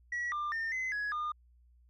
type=tone with pitch steps; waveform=sine; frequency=1928 / 1193 / 1813 / 2042 / 1676 / 1214 Hz; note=B6 / D6 / A#6 / C7 / G#6 / D#6; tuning=-42 / +27 / -49 / -43 / +15 / -43 cents; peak=-30 dBFS; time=0.12-1.32 s; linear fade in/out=5 ms; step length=200 ms; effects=tanh soft clip ceiling -31 dBFS + added 60 Hz sine -60 dBFS peak until 1.89 s